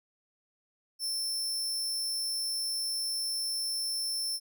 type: tone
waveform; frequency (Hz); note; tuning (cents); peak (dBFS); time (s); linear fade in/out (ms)
sawtooth; 5350; E8; +25; -28; 0.99-4.4; 50
effects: none